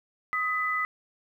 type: tone pair together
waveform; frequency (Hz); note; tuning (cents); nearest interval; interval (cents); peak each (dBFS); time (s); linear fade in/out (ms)
sine; 1256.1 / 1994; D#6 / B6; +16 / +16; minor sixth; 800; -28 / -28; 0.33-0.85; 0
effects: 10-bit